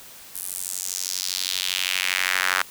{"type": "tone with high-pass filter sweep", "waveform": "sawtooth", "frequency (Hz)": 92.5, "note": "F#2", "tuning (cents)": 0, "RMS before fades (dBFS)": -26, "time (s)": [0.35, 2.62], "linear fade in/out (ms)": 0, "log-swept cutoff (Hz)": [11000, 1400], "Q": 2.1, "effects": ["white hiss -44 dBFS RMS until 2.7 s"]}